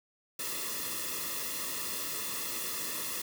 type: noise with comb filter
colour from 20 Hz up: white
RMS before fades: -36 dBFS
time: 0.39-3.22 s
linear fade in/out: 5 ms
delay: 1.3 ms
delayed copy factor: -0.95
effects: none

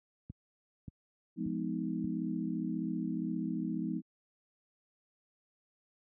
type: click train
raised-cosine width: 5 ms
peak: -29 dBFS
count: 4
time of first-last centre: 0.3-2.044 s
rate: 1.72 Hz
type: chord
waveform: sine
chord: F half-diminished seventh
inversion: none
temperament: just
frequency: 174.61 / 209.5 / 251.4 / 314.3 Hz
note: F3 / Ab3 / Cb4 / Eb4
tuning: 0 / +15 / +31 / +18 cents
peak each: -38 dBFS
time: 1.36-4.02 s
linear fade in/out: 50 ms
effects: high-pass 80 Hz 12 dB/octave

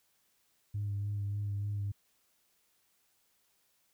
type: tone with vibrato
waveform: sine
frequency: 101.8 Hz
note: G#2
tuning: 34 cents flat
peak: -31 dBFS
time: 0.74-1.92 s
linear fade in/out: 10 ms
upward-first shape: sine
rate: 3.4 Hz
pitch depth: 22 cents each way
effects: tanh soft clip ceiling -29 dBFS + white hiss -73 dBFS RMS until 3.93 s

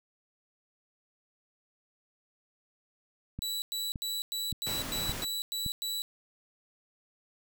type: click train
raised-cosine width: 5 ms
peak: -25 dBFS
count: 5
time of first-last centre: 3.39-5.663 s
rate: 1.76 Hz
type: tone bursts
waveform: sawtooth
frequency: 3937 Hz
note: B7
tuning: 6 cents flat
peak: -29 dBFS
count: 9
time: 3.42-6.02 s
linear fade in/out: 0 ms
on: 200 ms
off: 100 ms
type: noise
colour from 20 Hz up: pink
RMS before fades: -38 dBFS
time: 4.66-5.25 s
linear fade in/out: 10 ms
effects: none

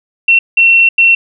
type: tone bursts at uneven times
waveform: sine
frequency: 2715 Hz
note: F7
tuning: 50 cents flat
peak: -4 dBFS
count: 3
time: 0.28-0.39 / 0.57-0.89 / 0.98-1.15 s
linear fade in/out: 5 ms
effects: none

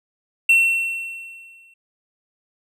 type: tone with exponential decay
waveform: triangle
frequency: 2710 Hz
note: E7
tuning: 47 cents sharp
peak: -8 dBFS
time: 0.49-1.74 s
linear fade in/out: 5 ms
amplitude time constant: 270 ms
effects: none

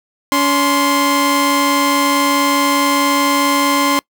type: tone pair together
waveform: sawtooth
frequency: 282.8 / 1046.5 Hz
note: C#4 / C6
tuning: +35 / 0 cents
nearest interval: octave + major seventh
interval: 2265 cents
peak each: -11 dBFS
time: 0.32-3.99 s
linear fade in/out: 0 ms
effects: noise-tail reverb RT60 0.1 s tail -25 dB re dry

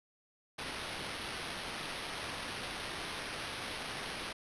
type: noise with sample-and-hold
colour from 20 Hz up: white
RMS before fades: -41 dBFS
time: 0.58-4.33 s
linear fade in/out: 10 ms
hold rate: 7350 Hz
effects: resampled to 24000 Hz

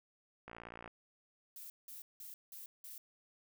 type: click train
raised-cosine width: 0.5 ms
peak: -33 dBFS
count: 24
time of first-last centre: 0.48-0.877 s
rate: 57.9 Hz
type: noise bursts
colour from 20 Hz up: violet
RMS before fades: -50 dBFS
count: 5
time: 1.56-2.98 s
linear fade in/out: 2 ms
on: 140 ms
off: 180 ms
effects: none

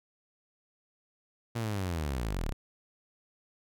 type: linear sweep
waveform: sawtooth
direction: down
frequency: 119.6 to 30.87 Hz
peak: -27 dBFS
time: 1.55-2.53 s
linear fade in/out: 10 ms
effects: none

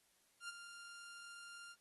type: tone with ADSR envelope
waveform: sawtooth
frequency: 1396.9 Hz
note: F6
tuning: in tune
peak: -40 dBFS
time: 0.4-1.76 s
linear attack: 92 ms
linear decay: 16 ms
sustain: -9 dB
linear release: 53 ms
effects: white hiss -75 dBFS RMS until 1.8 s + AAC 32 kbps

